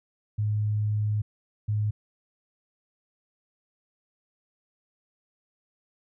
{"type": "tone bursts at uneven times", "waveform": "sine", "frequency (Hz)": 105.7, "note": "G#2", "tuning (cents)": 31, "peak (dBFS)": -23, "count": 2, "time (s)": [[0.38, 1.22], [1.68, 1.91]], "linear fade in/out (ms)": 10, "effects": []}